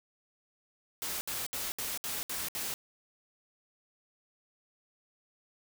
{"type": "noise bursts", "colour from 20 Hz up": "white", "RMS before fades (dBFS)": -36, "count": 7, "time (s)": [1.02, 2.74], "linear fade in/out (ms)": 0, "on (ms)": 190, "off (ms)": 65, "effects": []}